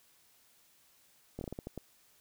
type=slowing click train; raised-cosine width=2 ms; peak=-26 dBFS; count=8; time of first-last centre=1.39-1.777 s; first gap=22 ms; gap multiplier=1.3; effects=white hiss -66 dBFS RMS until 2.2 s